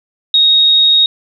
sine tone, 3752 Hz, A#7, 11 cents sharp, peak -6 dBFS, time 0.34-1.06 s, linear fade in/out 2 ms, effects none

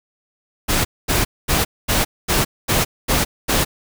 pink noise bursts, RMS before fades -17 dBFS, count 8, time 0.68-3.65 s, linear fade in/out 20 ms, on 170 ms, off 230 ms, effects none

